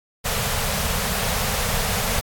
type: band-stop noise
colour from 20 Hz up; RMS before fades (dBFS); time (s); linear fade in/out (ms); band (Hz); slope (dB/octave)
pink; -23; 0.24-2.21; 20; 230 to 420; 96
effects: AAC 64 kbps